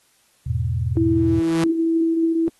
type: chord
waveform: sine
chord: E major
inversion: none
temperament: equal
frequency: 82.41 / 103.83 / 123.47 Hz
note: E2 / G#2 / B2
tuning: 0 / 0 / 0 cents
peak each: -24 / -25 / -23 dBFS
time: 0.46-1.4 s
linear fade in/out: 10 ms
type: tone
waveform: sine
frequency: 328.5 Hz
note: E4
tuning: 6 cents flat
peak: -16 dBFS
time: 0.97-2.48 s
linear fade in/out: 0 ms
type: tone with exponential growth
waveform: sawtooth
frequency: 164.81 Hz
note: E3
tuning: in tune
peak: -15 dBFS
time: 0.99-1.64 s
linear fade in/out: 2 ms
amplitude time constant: 140 ms
effects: white hiss -60 dBFS RMS until 2.59 s + AAC 32 kbps